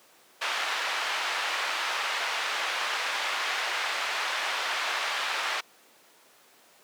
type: band-pass noise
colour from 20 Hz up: pink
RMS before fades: -30 dBFS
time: 0.41-5.61 s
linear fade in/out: 10 ms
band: 1000 to 3500 Hz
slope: 12 dB/octave
effects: pink hiss -57 dBFS RMS until 6.83 s + high-pass 400 Hz 12 dB/octave